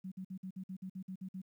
sine tone bursts, 187.7 Hz, F#3, 25 cents sharp, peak -40 dBFS, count 11, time 0.04-1.418 s, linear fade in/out 10 ms, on 78 ms, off 52 ms, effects 12-bit

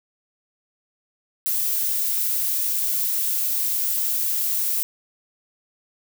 violet noise, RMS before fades -23 dBFS, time 1.46-4.83 s, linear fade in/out 0 ms, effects none

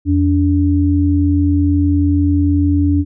sine tone pair together, 85.62 / 288 Hz, F2 / D4, -34 / -34 cents, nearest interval octave + major sixth, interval 2100 cents, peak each -13 dBFS, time 0.05-3.05 s, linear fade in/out 50 ms, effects none

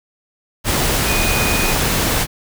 sine tone in noise, 2478 Hz, D#7, 8 cents flat, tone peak -22 dBFS, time 1.05-1.75 s, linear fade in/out 50 ms, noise pink, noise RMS -17 dBFS, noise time 0.64-2.27 s, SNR -8 dB, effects none

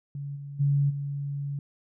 sine tone with level steps, 141.6 Hz, C#3, 37 cents sharp, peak -32 / -36 / -20 / -29 dBFS, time 0.15-1.59 s, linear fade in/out 2 ms, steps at 0.35 / 0.59 / 0.89 s, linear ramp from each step 20 ms, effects none

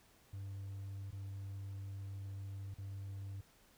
triangle tone with dropouts, 98.2 Hz, G2, 4 cents sharp, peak -40 dBFS, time 0.33-3.41 s, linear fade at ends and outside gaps 5 ms, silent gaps 1.108-1.126 / 2.742-2.783 s, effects tanh soft clip ceiling -36 dBFS + pink hiss -67 dBFS RMS until 3.77 s

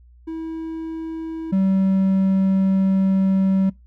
triangle tone pair in turn, 323.6 / 191.86 Hz, E4 / G3, -32 / -37 cents, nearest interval major sixth, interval 905 cents, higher first, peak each -24 / -13 dBFS, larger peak second, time 0.27-1.52 / 1.52-3.7 s, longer second, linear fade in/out 10 ms, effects noise-tail reverb RT60 0.2 s tail -23 dB re dry + added 60 Hz sine -46 dBFS peak until 3.86 s

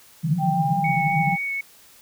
white band-pass noise, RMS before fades -24 dBFS, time 0.23-1.36 s, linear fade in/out 20 ms, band 140 to 180 Hz, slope 96 dB/octave
sine tone with pitch glide, 784 to 800.9 Hz, G5 to G5, 0 to +37 cents, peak -21 dBFS, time 0.38-1.38 s, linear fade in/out 50 ms, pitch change +37 cents, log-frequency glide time 0.53-0.65 s
sine tone with vibrato, 2221 Hz, C#7, 3 cents sharp, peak -24 dBFS, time 0.84-1.61 s, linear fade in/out 5 ms, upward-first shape sine, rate 3.9 Hz, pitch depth 12 cents each way
effects white hiss -51 dBFS RMS until 2.01 s

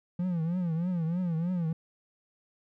triangle tone with vibrato, 171.6 Hz, F3, 30 cents flat, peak -25 dBFS, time 0.19-1.73 s, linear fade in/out 5 ms, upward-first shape triangle, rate 3.2 Hz, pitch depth 150 cents each way, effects none

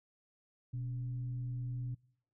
sine tone with frequency modulation, 123.6 Hz, B2, 2 cents sharp, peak -36 dBFS, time 0.73-1.95 s, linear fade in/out 10 ms, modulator 157 Hz, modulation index 0.25, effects noise-tail reverb RT60 0.6 s tail -23 dB re dry

